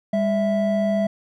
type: tone pair together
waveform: triangle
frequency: 201.3 / 658.2 Hz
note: G3 / E5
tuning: +46 / -3 cents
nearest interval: octave + major sixth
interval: 2051 cents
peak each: -19 dBFS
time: 0.13-1.07 s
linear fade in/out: 5 ms
effects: none